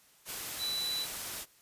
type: tone in noise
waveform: sine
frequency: 3969 Hz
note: B7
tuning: 8 cents sharp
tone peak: -32 dBFS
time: 0.58-1.07 s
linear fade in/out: 50 ms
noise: white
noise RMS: -39 dBFS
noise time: 0.25-1.46 s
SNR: +4 dB
effects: white hiss -63 dBFS RMS until 1.61 s + resampled to 32000 Hz